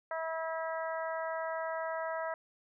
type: harmonic tone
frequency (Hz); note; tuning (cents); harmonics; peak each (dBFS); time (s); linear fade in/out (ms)
324; E4; -30; 2 / 3 / 4 / 5 / 6; -36 / -40 / -42 / -44 / -46; 0.11-2.34; 2
effects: none